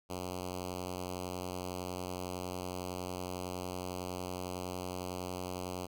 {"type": "tone with notch filter", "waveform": "5% pulse", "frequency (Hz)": 90.9, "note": "F#2", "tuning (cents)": -30, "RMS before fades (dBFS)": -40, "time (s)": [0.09, 5.87], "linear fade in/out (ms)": 20, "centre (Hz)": 1700, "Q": 0.91, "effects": []}